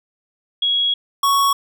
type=tone pair in turn; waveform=sine / square; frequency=3322 / 1112.4 Hz; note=G#7 / C#6; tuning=0 / +6 cents; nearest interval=octave + perfect fifth; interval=1894 cents; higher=first; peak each=-15 / -14 dBFS; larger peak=second; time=0.62-0.94 / 1.23-1.53 s; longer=first; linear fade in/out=5 ms; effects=none